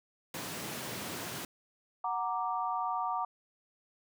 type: high-pass noise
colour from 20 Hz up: pink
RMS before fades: -40 dBFS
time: 0.34-1.45 s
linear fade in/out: 2 ms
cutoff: 120 Hz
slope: 24 dB/octave
type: chord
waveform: sine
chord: Gb augmented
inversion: none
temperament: equal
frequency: 740 / 932.3 / 1174.7 Hz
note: Gb5 / Bb5 / D6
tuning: 0 / 0 / 0 cents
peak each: -35 dBFS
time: 2.04-3.25 s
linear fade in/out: 5 ms
effects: none